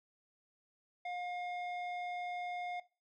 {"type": "tone with low-pass filter", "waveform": "square", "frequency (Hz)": 713, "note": "F5", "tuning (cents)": 36, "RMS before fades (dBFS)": -41, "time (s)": [1.05, 2.8], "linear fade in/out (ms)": 5, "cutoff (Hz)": 2500, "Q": 1.6, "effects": ["noise-tail reverb RT60 0.3 s tail -18 dB re dry"]}